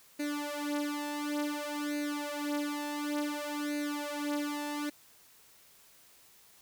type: tone with flanger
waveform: sawtooth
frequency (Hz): 293.5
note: D4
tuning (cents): -1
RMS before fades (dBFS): -35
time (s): 0.19-4.9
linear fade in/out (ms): 10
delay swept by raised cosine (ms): 0.46 to 4.56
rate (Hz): 0.56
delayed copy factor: +0.95
effects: white hiss -60 dBFS RMS until 6.61 s